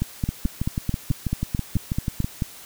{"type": "two click trains", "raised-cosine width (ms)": 5, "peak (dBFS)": [-11, -10], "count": [13, 12], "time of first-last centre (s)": [[0.29, 2.244], [0.02, 2.422]], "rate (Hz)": [6.14, 4.58], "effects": ["white hiss -43 dBFS RMS until 2.65 s"]}